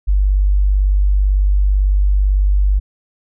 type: tone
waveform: sine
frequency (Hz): 49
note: G1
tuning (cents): 0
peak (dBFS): -10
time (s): 0.07-2.8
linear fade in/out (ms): 20
effects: none